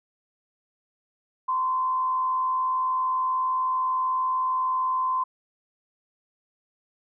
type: tone with frequency modulation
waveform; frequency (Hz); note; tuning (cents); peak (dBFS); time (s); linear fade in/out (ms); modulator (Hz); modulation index
sine; 1032; C6; -24; -22; 1.48-5.24; 10; 81.2; 0.37
effects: none